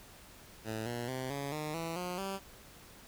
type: tone with pitch steps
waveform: 10% pulse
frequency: 110.3 / 119.59 / 129.66 / 140.58 / 152.42 / 165.26 / 179.18 / 194.27 Hz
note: A2 / A#2 / C3 / C#3 / D#3 / E3 / F3 / G3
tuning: +5 / +45 / -15 / +25 / -35 / +5 / +45 / -15 cents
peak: -28 dBFS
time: 0.64-2.4 s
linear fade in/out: 50 ms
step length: 220 ms
effects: pink hiss -55 dBFS RMS until 3.07 s